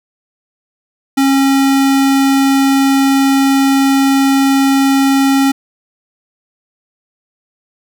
square tone, 272.3 Hz, C#4, 31 cents flat, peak -9 dBFS, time 1.17-5.52 s, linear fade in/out 10 ms, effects none

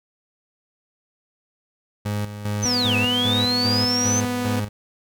30% pulse tone with tremolo, 103.83 Hz, G#2, in tune, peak -20 dBFS, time 2.05-4.69 s, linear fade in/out 10 ms, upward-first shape square, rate 2.5 Hz, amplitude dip 65%
sine linear two-way sweep, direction down then up, 6272 to 2524 to 6272 Hz, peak -20 dBFS, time 2.62-4.21 s, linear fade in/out 20 ms, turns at 2.96 s
sawtooth tone, 246.9 Hz, B3, in tune, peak -19 dBFS, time 2.65-4.6 s, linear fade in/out 5 ms
effects none

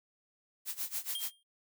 blue noise with tremolo, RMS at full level -35 dBFS, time 0.65-1.32 s, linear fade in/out 50 ms, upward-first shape sine, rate 7.1 Hz, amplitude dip 90%
square tone with exponential decay, 3208 Hz, G7, 39 cents sharp, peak -32 dBFS, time 1.15-1.43 s, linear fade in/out 2 ms, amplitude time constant 59 ms
effects noise-tail reverb RT60 0.1 s tail -19 dB re dry

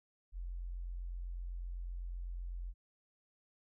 sine tone, 43.96 Hz, F1, 12 cents sharp, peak -39 dBFS, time 0.32-2.74 s, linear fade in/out 50 ms, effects none

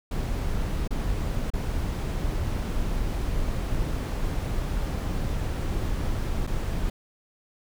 brown noise with dropouts, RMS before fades -27 dBFS, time 0.11-6.9 s, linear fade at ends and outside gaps 5 ms, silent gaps 0.877-0.906 / 1.503-1.535 / 6.468-6.473 s, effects none

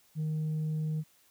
sine tone, 155.4 Hz, D#3, 2 cents flat, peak -27 dBFS, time 0.15-1.04 s, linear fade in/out 50 ms, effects tanh soft clip ceiling -28 dBFS + white hiss -65 dBFS RMS until 1.3 s

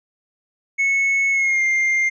triangle tone with pitch glide, 2200 to 2107 Hz, C#7 to C7, -14 to +12 cents, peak -14 dBFS, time 0.78-2.1 s, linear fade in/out 20 ms, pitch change -74 cents, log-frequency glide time 1.31-1.63 s, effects resampled to 16000 Hz

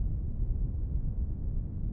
pink low-pass noise, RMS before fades -31 dBFS, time 0-1.92 s, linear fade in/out 2 ms, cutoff 110 Hz, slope 12 dB/octave, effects none

